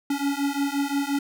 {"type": "beating tone pair", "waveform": "square", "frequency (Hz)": [278.7, 284.4], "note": ["C#4", "C#4"], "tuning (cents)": [9, 45], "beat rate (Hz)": 5.7, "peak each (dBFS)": -27, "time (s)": [0.1, 1.19], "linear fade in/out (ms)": 5, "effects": []}